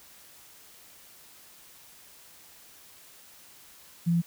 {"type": "tone", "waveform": "sine", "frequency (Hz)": 170, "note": "F3", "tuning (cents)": -46, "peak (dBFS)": -21, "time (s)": [4.06, 4.22], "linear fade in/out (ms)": 20, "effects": ["white hiss -53 dBFS RMS until 4.26 s"]}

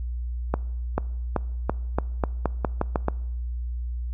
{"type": "accelerating click train", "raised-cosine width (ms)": 1, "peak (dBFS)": -8, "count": 11, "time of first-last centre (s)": [0.54, 3.084], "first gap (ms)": 440, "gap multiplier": 0.87, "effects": ["noise-tail reverb RT60 0.9 s tail -23 dB re dry", "added 60 Hz sine -27 dBFS peak until 4.13 s"]}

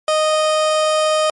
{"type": "tone", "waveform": "30% pulse", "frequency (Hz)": 620, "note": "D#5", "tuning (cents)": -6, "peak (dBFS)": -11, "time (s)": [0.08, 1.3], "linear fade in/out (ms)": 2, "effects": ["MP3 48 kbps"]}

